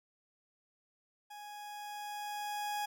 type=tone with level ramp; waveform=40% pulse; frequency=830.6 Hz; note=G#5; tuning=in tune; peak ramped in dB=-46 to -33 dBFS; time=1.3-2.86 s; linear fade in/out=10 ms; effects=none